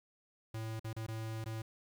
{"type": "tone with dropouts", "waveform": "square", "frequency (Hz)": 111.3, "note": "A2", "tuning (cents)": 20, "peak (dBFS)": -39, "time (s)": [0.54, 1.62], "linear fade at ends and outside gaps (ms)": 5, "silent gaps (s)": [[0.796, 0.844], [0.931, 0.964], [1.066, 1.083], [1.443, 1.459]], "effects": ["12-bit"]}